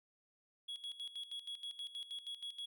triangle tone with tremolo, 3343 Hz, G#7, 11 cents sharp, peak -40 dBFS, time 0.68-2.66 s, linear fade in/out 10 ms, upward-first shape square, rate 6.3 Hz, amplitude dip 75%, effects none

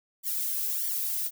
violet noise with flanger, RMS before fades -30 dBFS, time 0.23-1.31 s, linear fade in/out 50 ms, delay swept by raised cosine 0.75 to 2.15 ms, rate 1.6 Hz, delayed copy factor -0.75, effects none

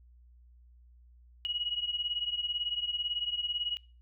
sine beating tone pair, 2900 / 2918 Hz, F#7 / F#7, -35 / -25 cents, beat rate 18 Hz, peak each -33 / -36 dBFS, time 1.45-3.77 s, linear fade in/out 0 ms, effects noise-tail reverb RT60 0.4 s tail -25 dB re dry + added 60 Hz sine -55 dBFS peak until 4.01 s

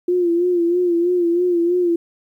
sine tone with vibrato, 349.2 Hz, F4, in tune, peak -14 dBFS, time 0.08-1.96 s, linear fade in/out 5 ms, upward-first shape sine, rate 3.1 Hz, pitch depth 58 cents each way, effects 9-bit

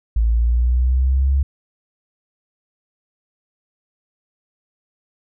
sine linear sweep, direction up, 55 to 69.3 Hz, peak -13 dBFS, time 0.16-1.43 s, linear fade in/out 5 ms, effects none

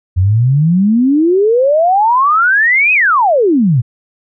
sine exponential two-way sweep, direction up then down, 87.2 to 2579 to 110.7 Hz, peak -7 dBFS, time 0.16-3.82 s, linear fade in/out 20 ms, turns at 2.93 s, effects none

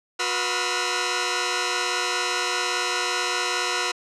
10% pulse tone cluster, 363.4 / 486.2 / 1010 / 1281 / 1395 Hz, F#4 / B4 / B5 / E6 / F6, -31 / -27 / +39 / -50 / -2 cents, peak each -21 dBFS, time 0.19-3.92 s, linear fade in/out 10 ms, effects low-pass 7000 Hz 12 dB/octave

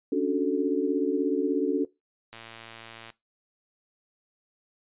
sine chord, D major seventh, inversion third, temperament equal, 277.2 / 293.7 / 370 / 440 Hz, C#4 / D4 / F#4 / A4, 0 / 0 / 0 / 0 cents, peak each -28 dBFS, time 0.12-1.85 s, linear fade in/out 5 ms
click train, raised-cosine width 0.2 ms, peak -25 dBFS, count 89, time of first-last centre 2.33-3.102 s, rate 114 Hz
effects noise-tail reverb RT60 0.2 s tail -19 dB re dry + resampled to 8000 Hz

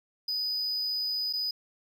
triangle tone with dropouts, 4978 Hz, D#8, in tune, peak -27 dBFS, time 0.28-1.51 s, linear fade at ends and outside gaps 5 ms, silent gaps 1.328-1.334 s, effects none

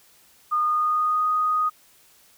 sine tone with pitch glide, 1222 to 1244.1 Hz, D#6 to D#6, -32 to -1 cents, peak -19 dBFS, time 0.51-1.7 s, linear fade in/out 20 ms, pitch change +31 cents, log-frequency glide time 0.62-1.27 s, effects white hiss -56 dBFS RMS until 2.37 s

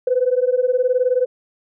sine beating tone pair, 493.9 / 512.9 Hz, B4 / C5, 0 / -35 cents, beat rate 19 Hz, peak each -17 dBFS, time 0.07-1.26 s, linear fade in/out 5 ms, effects tanh soft clip ceiling -7 dBFS

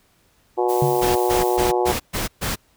harmonic tone, 121.8 Hz, B2, 24 cents flat, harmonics 3 / 4 / 5 / 6 / 7 / 8 / 9, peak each -20 / -24 / -30 / -25 / -24 / -34 / -37 dBFS, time 0.57-1.93 s, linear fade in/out 20 ms
blue noise, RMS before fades -33 dBFS, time 0.68-1.58 s, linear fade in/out 20 ms
sine tone with exponential decay, 140.5 Hz, C#3, 24 cents sharp, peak -15 dBFS, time 0.82-1.11 s, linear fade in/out 2 ms, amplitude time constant 63 ms
pink noise bursts, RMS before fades -24 dBFS, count 6, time 1.01-2.56 s, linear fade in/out 20 ms, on 150 ms, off 130 ms
effects pink hiss -60 dBFS RMS until 2.76 s

